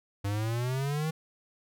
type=exponential sweep; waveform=square; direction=up; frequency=98.6 to 161.1 Hz; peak=-29 dBFS; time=0.24-1.11 s; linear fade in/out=10 ms; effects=none